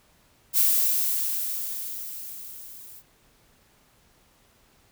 violet noise with level ramp, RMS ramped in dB -19 to -46 dBFS, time 0.53-3.03 s, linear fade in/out 50 ms, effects pink hiss -61 dBFS RMS until 4.91 s

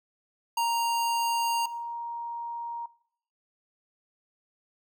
square / sine tone pair in turn, 932.3 / 938.2 Hz, A#5 / A#5, 0 / +11 cents, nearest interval unison, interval 11 cents, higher second, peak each -25 / -33 dBFS, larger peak first, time 0.57-1.66 / 1.66-2.86 s, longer second, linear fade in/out 5 ms, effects noise-tail reverb RT60 0.6 s tail -19 dB re dry

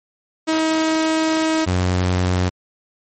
sawtooth tone pair in turn, 318.2 / 90.96 Hz, D#4 / F#2, +39 / -29 cents, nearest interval octave + minor seventh, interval 2168 cents, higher first, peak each -12 dBFS, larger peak neither, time 0.47-1.66 / 1.66-2.5 s, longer first, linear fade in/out 20 ms, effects MP3 32 kbps

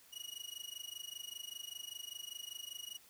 sawtooth tone with amplitude modulation, 2901 Hz, F#7, 35 cents flat, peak -38 dBFS, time 0.12-2.98 s, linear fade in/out 20 ms, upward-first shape sine, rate 25.1 Hz, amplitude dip 95%, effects white hiss -63 dBFS RMS until 3.09 s

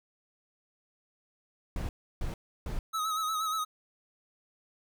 brown noise bursts, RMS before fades -33 dBFS, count 3, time 1.76-2.79 s, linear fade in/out 2 ms, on 130 ms, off 320 ms
square tone with vibrato, 1278 Hz, D#6, 46 cents sharp, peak -30 dBFS, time 2.93-3.65 s, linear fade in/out 20 ms, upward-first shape sine, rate 8.4 Hz, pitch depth 48 cents each way
effects none

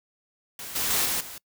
white noise with level steps, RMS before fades -38 / -27 / -24 / -27 / -40 dBFS, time 0.59-1.38 s, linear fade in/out 2 ms, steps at 0.75 / 0.9 / 1.05 / 1.2 s, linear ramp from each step 10 ms, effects noise-tail reverb RT60 0.1 s tail -25 dB re dry

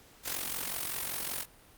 white noise with amplitude modulation, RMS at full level -32 dBFS, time 0.23-1.46 s, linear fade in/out 50 ms, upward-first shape sine, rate 45.3 Hz, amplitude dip 75%, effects pink hiss -58 dBFS RMS until 1.77 s + Opus 48 kbps

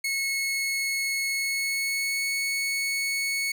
sawtooth tone with pitch glide, 2188 to 2210 Hz, C#7 to C#7, -23 to -6 cents, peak -22 dBFS, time 0.04-3.52 s, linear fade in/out 5 ms, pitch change +17 cents, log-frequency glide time 1.29-2.26 s, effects none

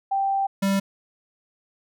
sine / square tone pair in turn, 784 / 196 Hz, G5 / G3, 0 / 0 cents, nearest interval 2 octaves, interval 2400 cents, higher first, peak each -20 dBFS, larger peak neither, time 0.11-0.47 / 0.62-0.8 s, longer first, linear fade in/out 10 ms, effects none

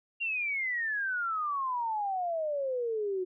sine exponential sweep, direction down, 2794 to 360.8 Hz, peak -29 dBFS, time 0.2-3.25 s, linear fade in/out 20 ms, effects none

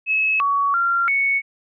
sine tone with pitch steps, 2582 / 1125 / 1380 / 2217 Hz, E7 / C#6 / F6 / C#7, -37 / +25 / -21 / 0 cents, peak -16 dBFS, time 0.06-1.42 s, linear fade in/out 50 ms, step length 340 ms, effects none

